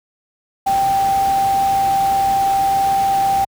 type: tone in noise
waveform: sine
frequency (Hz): 784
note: G5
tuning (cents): 0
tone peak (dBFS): -13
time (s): 0.66-3.45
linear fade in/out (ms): 10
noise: pink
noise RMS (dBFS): -29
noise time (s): 0.66-3.45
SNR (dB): +13
effects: high-pass 60 Hz 12 dB/octave